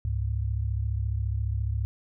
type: tone pair together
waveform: sine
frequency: 69.3 / 103.83 Hz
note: C#2 / G#2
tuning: 0 / 0 cents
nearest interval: perfect fifth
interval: 700 cents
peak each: -28 dBFS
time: 0.05-1.85 s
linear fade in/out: 0 ms
effects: none